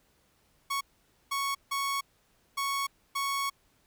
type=tone bursts at uneven times; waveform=sawtooth; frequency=1108.7 Hz; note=C#6; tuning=in tune; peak=-25 dBFS; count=5; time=0.7-0.81 / 1.31-1.55 / 1.71-2.01 / 2.57-2.87 / 3.15-3.5 s; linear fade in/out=10 ms; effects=pink hiss -68 dBFS RMS until 3.86 s